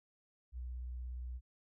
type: tone with vibrato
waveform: sine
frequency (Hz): 61.74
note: B1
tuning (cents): 0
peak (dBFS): -40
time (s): 0.52-1.41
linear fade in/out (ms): 50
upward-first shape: sine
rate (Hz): 17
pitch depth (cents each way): 23
effects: none